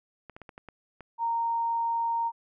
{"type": "clicks", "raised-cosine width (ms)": 0.5, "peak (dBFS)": -29, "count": 7, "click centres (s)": [0.297, 0.365, 0.417, 0.492, 0.579, 0.687, 1.007]}
{"type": "tone", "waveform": "sine", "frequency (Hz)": 926, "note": "A#5", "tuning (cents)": -12, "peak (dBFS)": -25, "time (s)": [1.18, 2.32], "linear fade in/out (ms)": 50}
{"effects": []}